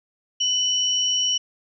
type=tone pair together; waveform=sine; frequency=2989 / 5642 Hz; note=F#7 / F8; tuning=+17 / +17 cents; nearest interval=major seventh; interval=1100 cents; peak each=-20 / -25 dBFS; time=0.4-1.38 s; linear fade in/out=10 ms; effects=none